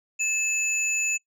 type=tone pair together; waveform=sine; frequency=2604 / 6952 Hz; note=E7 / A8; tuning=-22 / -22 cents; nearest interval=octave + perfect fourth; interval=1700 cents; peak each=-24 dBFS; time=0.19-1.18 s; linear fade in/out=20 ms; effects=noise-tail reverb RT60 0.1 s tail -20 dB re dry + tanh soft clip ceiling -17 dBFS